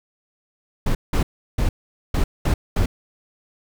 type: noise bursts at uneven times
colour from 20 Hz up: brown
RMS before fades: -18 dBFS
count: 6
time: 0.86-0.95 / 1.13-1.23 / 1.58-1.69 / 2.14-2.24 / 2.45-2.54 / 2.76-2.86 s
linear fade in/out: 5 ms
effects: none